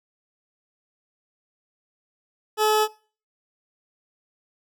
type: tone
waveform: 20% pulse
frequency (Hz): 429.1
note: A4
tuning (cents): -43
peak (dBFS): -13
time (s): 2.57-2.88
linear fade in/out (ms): 50
effects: noise-tail reverb RT60 0.4 s tail -21 dB re dry